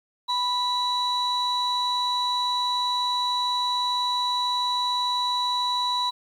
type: tone pair together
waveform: sine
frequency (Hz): 987.8 / 3933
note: B5 / B7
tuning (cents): 0 / -8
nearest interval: 2 octaves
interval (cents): 2392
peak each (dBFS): -23 / -24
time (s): 0.28-6.11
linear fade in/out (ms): 20
effects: tanh soft clip ceiling -18 dBFS + 9-bit